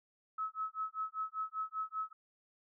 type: tone with tremolo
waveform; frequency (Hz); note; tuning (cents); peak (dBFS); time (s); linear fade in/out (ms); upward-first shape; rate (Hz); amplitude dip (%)
sine; 1291; E6; -37; -33; 0.38-2.13; 5; sine; 5.1; 100
effects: none